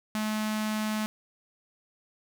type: tone with notch filter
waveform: sawtooth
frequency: 215.1 Hz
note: A3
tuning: 39 cents flat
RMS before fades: -30 dBFS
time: 0.15-1.06 s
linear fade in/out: 0 ms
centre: 440 Hz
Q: 1.2
effects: none

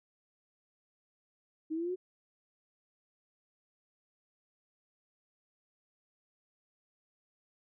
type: exponential sweep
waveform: sine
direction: up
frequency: 309.4 to 375.4 Hz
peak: -32 dBFS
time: 1.7-1.96 s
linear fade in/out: 20 ms
effects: none

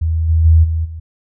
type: tone with level steps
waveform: sine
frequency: 80.9 Hz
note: E2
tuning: 32 cents flat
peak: -13 / -9 / -5 / -14 / -25 dBFS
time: 0.01-1 s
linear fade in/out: 10 ms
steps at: 0.28 / 0.44 / 0.63 / 0.84 s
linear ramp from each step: 20 ms
effects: none

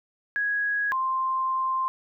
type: tone pair in turn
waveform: sine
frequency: 1661.2 / 1048.2 Hz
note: G#6 / C6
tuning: 0 / +3 cents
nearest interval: minor sixth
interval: 797 cents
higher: first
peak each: -23 dBFS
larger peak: neither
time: 0.36-0.92 / 0.92-1.88 s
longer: second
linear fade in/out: 0 ms
effects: none

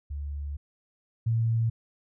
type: tone pair in turn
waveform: sine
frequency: 71.9 / 114.13 Hz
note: D2 / A#2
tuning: -36 / -36 cents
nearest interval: minor sixth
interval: 800 cents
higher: second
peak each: -31 / -22 dBFS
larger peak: second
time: 0.1-0.57 / 1.26-1.7 s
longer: first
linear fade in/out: 10 ms
effects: none

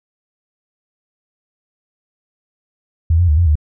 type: tone with pitch steps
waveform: sine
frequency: 81.8 / 88.1 / 75.4 / 86.4 / 75.7 Hz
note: E2 / F2 / D2 / F2 / D#2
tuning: -13 / +16 / +46 / -18 / -47 cents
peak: -9 dBFS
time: 3.1-3.555 s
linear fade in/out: 5 ms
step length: 91 ms
effects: none

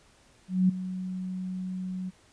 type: tone with ADSR envelope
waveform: sine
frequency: 185 Hz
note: F#3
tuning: in tune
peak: -17 dBFS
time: 0.48-2.11 s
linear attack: 210 ms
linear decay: 10 ms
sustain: -14 dB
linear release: 27 ms
effects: pink hiss -60 dBFS RMS until 2.32 s + resampled to 22050 Hz

